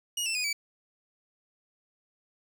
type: tone with pitch steps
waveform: 20% pulse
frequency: 2881 / 2673 / 2479 / 2300 Hz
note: F#7 / E7 / D#7 / D7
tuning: -47 / +23 / -7 / -37 cents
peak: -23 dBFS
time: 0.17-0.53 s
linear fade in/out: 5 ms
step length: 90 ms
effects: none